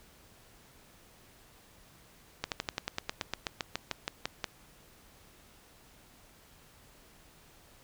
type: slowing click train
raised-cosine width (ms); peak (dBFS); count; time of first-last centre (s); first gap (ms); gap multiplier
0.2; -14; 17; 2.44-4.442; 78; 1.06
effects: pink hiss -59 dBFS RMS until 7.83 s